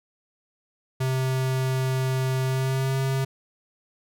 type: tone with pitch glide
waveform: square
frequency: 130.81 to 133.94 Hz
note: C3 to C3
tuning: 0 to +41 cents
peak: -23 dBFS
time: 1-3.25 s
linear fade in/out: 10 ms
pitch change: +41 cents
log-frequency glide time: 2.44-2.97 s
effects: none